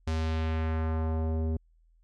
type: tone with low-pass filter sweep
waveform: square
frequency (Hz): 80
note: D#2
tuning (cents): +49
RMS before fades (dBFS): -29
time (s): 0.07-1.57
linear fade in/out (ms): 5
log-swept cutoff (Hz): 6400 to 380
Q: 1.1
effects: added 41 Hz sine -60 dBFS peak until 2.03 s